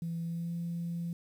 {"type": "tone with pitch glide", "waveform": "sine", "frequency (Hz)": [167.2, 170.32], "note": ["E3", "F3"], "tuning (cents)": [25, -43], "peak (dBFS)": -32, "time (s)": [0.02, 1.13], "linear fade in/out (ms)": 2, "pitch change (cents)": 32, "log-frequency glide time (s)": [0.24, 0.52], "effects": ["tanh soft clip ceiling -29 dBFS", "10-bit"]}